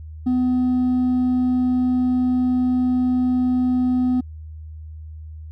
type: tone with hard clipping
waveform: triangle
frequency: 251.7 Hz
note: B3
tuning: 33 cents sharp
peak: -15 dBFS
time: 0.26-4.21 s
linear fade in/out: 10 ms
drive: 1 dB
effects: added 78 Hz sine -33 dBFS peak until 5.51 s